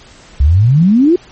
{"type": "exponential sweep", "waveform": "sine", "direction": "up", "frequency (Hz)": [64.2, 370], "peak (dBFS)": -5, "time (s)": [0.4, 1.16], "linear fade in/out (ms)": 5, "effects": ["pink hiss -40 dBFS RMS until 1.31 s", "MP3 32 kbps"]}